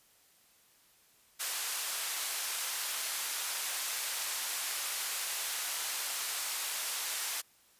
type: band-pass noise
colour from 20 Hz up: white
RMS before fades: -36 dBFS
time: 1.39-7.42 s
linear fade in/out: 20 ms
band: 800 to 13000 Hz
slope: 12 dB/octave
effects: white hiss -65 dBFS RMS until 7.79 s + resampled to 32000 Hz

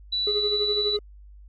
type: tone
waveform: sine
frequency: 3951 Hz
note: B7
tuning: in tune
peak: -23 dBFS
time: 0.12-0.97 s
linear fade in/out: 10 ms
type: tone with tremolo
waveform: triangle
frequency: 415.3 Hz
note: G#4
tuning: in tune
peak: -21 dBFS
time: 0.27-0.99 s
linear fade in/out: 2 ms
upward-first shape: sine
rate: 12 Hz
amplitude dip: 70%
effects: added 50 Hz sine -44 dBFS peak until 1.48 s

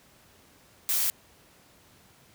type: noise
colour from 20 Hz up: blue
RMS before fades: -26 dBFS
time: 0.89-1.1 s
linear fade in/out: 0 ms
effects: pink hiss -58 dBFS RMS until 2.34 s + high-pass 60 Hz 12 dB/octave

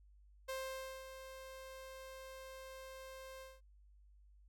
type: tone with ADSR envelope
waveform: sawtooth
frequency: 527 Hz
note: C5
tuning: 12 cents sharp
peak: -36 dBFS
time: 0.48-3.61 s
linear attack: 14 ms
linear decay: 540 ms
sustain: -10 dB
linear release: 200 ms
effects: added 50 Hz sine -61 dBFS peak until 4.48 s

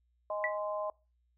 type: harmonic tone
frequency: 207.7 Hz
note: G#3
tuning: in tune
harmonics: 3 / 4 / 5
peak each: -34 / -43 / -39 dBFS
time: 0.3-0.9 s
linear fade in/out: 2 ms
type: tone with exponential decay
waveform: sine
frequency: 1960 Hz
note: B6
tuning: 14 cents flat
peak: -26 dBFS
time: 0.44-0.58 s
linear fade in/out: 1 ms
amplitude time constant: 29 ms
effects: noise-tail reverb RT60 0.3 s tail -24 dB re dry + added 60 Hz sine -70 dBFS peak until 1.37 s

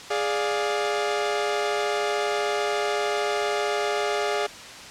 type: chord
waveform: sawtooth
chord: D diminished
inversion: second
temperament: equal with one note detuned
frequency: 415.3 / 587.3 / 703.3 Hz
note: Ab4 / D5 / F5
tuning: 0 / 0 / +12 cents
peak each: -22 / -25 / -25 dBFS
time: 0.1-4.47 s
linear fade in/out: 10 ms
effects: white hiss -40 dBFS RMS until 4.9 s + low-pass 6000 Hz 12 dB/octave

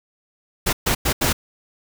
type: noise bursts at uneven times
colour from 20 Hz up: pink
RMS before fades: -19 dBFS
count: 4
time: 0.66-0.73 / 0.86-0.95 / 1.05-1.13 / 1.21-1.33 s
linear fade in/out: 10 ms
effects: none

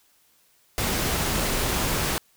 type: noise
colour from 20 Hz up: pink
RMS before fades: -25 dBFS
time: 0.78-2.18 s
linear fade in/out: 0 ms
effects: white hiss -62 dBFS RMS until 2.36 s

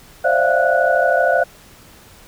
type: tone cluster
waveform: sine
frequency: 527 / 588 / 674 / 707 / 1473 Hz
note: C5 / D5 / E5 / F5 / F#6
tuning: +12 / +2 / +38 / +21 / -8 cents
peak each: -19 dBFS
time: 0.24-1.44 s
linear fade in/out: 10 ms
effects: pink hiss -45 dBFS RMS until 2.27 s

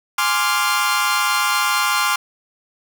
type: chord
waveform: sawtooth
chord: D half-diminished seventh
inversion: second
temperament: equal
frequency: 830.6 / 1046.5 / 1174.7 / 1396.9 Hz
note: Ab5 / C6 / D6 / F6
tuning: 0 / 0 / 0 / 0 cents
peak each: -22 / -17 / -19 / -17 dBFS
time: 0.18-2.16 s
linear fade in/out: 5 ms
effects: none

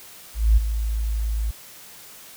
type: tone with ADSR envelope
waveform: sine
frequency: 54.5 Hz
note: A1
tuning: 16 cents flat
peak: -10 dBFS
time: 0.34-1.51 s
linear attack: 230 ms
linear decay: 15 ms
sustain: -11 dB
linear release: 5 ms
effects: white hiss -44 dBFS RMS until 2.36 s

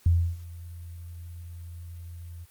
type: tone with ADSR envelope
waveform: sine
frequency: 85.1 Hz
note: F2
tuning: 44 cents flat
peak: -16 dBFS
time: 0.06-2.46 s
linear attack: 3 ms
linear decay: 300 ms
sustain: -22 dB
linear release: 27 ms
effects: white hiss -59 dBFS RMS until 2.5 s + Opus 48 kbps

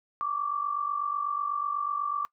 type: tone pair together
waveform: sine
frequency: 1126.6 / 1174.7 Hz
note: C#6 / D6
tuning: +28 / 0 cents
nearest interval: minor second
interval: 72 cents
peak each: -32 / -29 dBFS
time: 0.21-2.25 s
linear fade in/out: 0 ms
effects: noise-tail reverb RT60 0.1 s tail -21 dB re dry

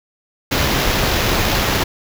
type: noise with sample-and-hold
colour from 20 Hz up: pink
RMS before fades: -17 dBFS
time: 0.51-1.84 s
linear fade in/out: 10 ms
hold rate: 8820 Hz
effects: none

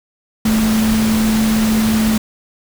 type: tone in noise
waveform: sine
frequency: 219.3 Hz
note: A3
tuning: 6 cents flat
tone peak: -12 dBFS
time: 0.45-2.18 s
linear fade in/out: 5 ms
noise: pink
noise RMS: -22 dBFS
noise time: 0.45-2.18 s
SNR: +7 dB
effects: none

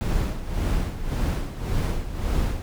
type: noise with tremolo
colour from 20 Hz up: brown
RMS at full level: -22 dBFS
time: 0.01-2.62 s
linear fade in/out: 0 ms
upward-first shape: sine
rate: 1.8 Hz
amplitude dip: 70%
effects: none

